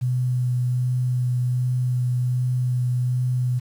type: tone with vibrato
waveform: sine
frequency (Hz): 124.9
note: B2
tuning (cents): +20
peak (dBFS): -19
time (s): 0.01-3.6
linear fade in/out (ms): 20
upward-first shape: sine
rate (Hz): 1.3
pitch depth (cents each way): 12
effects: 8-bit